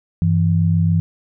sine tone pair together, 97.4 / 164.81 Hz, G2 / E3, -11 / 0 cents, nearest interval major sixth, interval 911 cents, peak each -16 / -15 dBFS, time 0.22-1 s, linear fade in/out 0 ms, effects none

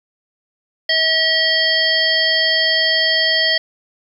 harmonic tone, 642 Hz, E5, 46 cents flat, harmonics 1 / 3 / 5 / 7 / 8, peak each -23 / -17 / -19 / -19 / -23 dBFS, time 0.89-3.58 s, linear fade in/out 5 ms, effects 8-bit

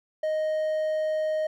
triangle tone, 622.3 Hz, D#5, in tune, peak -22 dBFS, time 0.23-1.47 s, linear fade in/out 5 ms, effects none

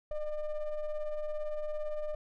triangle ring-modulated tone, 298.2 Hz, D4, 27 cents sharp, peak -27 dBFS, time 0.11-2.15 s, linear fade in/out 5 ms, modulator 307 Hz, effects none

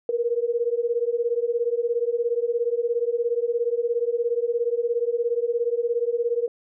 sine beating tone pair, 465.1 / 482.1 Hz, A#4 / B4, -4 / -42 cents, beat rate 17 Hz, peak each -24 dBFS, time 0.09-6.48 s, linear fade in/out 2 ms, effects none

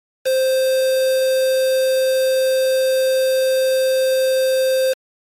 triangle tone with quantisation, 523.3 Hz, C5, in tune, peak -12 dBFS, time 0.25-4.94 s, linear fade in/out 20 ms, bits 4, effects MP3 64 kbps

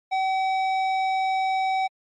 sine tone with tanh clipping, 762 Hz, G5, 49 cents flat, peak -23 dBFS, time 0.11-1.88 s, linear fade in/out 20 ms, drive 18 dB, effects low-pass 4000 Hz 12 dB/octave + MP3 48 kbps

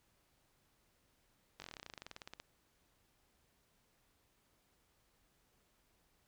slowing click train, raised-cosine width 0.2 ms, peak -30 dBFS, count 22, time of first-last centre 1.6-2.4 s, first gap 20 ms, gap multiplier 1.06, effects pink hiss -75 dBFS RMS until 6.27 s

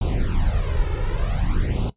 brown noise with flanger, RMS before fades -21 dBFS, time 0.01-1.9 s, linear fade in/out 5 ms, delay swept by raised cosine 0.27 to 2.27 ms, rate 0.54 Hz, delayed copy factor +1, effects noise-tail reverb RT60 0.1 s tail -17 dB re dry + resampled to 8000 Hz

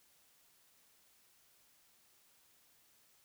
silence, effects white hiss -69 dBFS RMS until 3.24 s

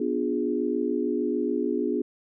sine chord, B diminished seventh, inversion none, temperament equal with one note detuned, 246.9 / 293.7 / 355.1 / 415.3 Hz, B3 / D4 / F4 / Ab4, 0 / 0 / +29 / 0 cents, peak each -29 dBFS, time 0-2.02 s, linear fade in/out 5 ms, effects none

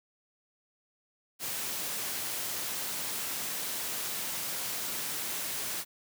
white noise, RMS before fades -35 dBFS, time 1.39-5.85 s, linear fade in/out 50 ms, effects high-pass 100 Hz 12 dB/octave

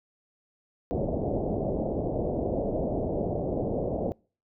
white low-pass noise, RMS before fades -29 dBFS, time 0.91-4.12 s, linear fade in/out 0 ms, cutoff 670 Hz, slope 48 dB/octave, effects noise-tail reverb RT60 0.4 s tail -26 dB re dry

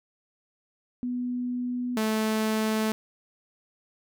sine / sawtooth tone pair in turn, 246.9 / 218.1 Hz, B3 / A3, 0 / -15 cents, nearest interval major second, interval 215 cents, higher first, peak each -27 / -20 dBFS, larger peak second, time 1.03-1.97 / 1.97-2.92 s, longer second, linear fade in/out 0 ms, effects none

